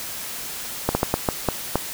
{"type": "slowing click train", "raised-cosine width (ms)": 1, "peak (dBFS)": -4, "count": 7, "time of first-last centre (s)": [0.89, 1.756], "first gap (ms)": 60, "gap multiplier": 1.35, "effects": ["white hiss -32 dBFS RMS until 1.93 s"]}